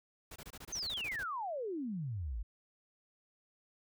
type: noise bursts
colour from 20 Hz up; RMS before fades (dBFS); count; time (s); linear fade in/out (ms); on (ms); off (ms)
pink; -49; 13; 0.31-1.235; 5; 49; 24
type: exponential sweep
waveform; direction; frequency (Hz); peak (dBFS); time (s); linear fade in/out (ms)
sine; down; 6490 to 47.4; -36; 0.72-2.43; 10
effects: none